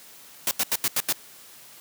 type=noise bursts; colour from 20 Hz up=white; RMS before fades=-23 dBFS; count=6; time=0.47-1.126 s; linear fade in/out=2 ms; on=41 ms; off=82 ms; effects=white hiss -48 dBFS RMS until 1.8 s + high-pass 100 Hz 12 dB/octave